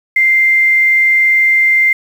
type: tone with quantisation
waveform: sine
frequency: 2093 Hz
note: C7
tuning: in tune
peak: -7 dBFS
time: 0.16-1.93 s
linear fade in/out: 5 ms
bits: 6
effects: none